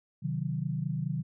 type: chord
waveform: sine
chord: C diminished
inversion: none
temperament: equal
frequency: 130.81 / 155.56 / 185 Hz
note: C3 / Eb3 / Gb3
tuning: 0 / 0 / 0 cents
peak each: -34 / -32 / -36 dBFS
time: 0.22-1.23 s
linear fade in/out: 20 ms
effects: none